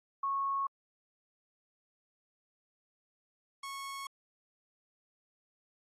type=tone pair in turn; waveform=sine / sawtooth; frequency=1100 / 1100 Hz; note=C#6 / C#6; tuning=-14 / -14 cents; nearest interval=unison; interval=0 cents; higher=neither; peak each=-30 / -36 dBFS; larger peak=first; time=0.23-0.67 / 3.63-4.07 s; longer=neither; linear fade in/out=5 ms; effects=AAC 32 kbps